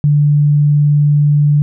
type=tone; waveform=sine; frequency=146.83 Hz; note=D3; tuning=in tune; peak=-7 dBFS; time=0.04-1.62 s; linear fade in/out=0 ms; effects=none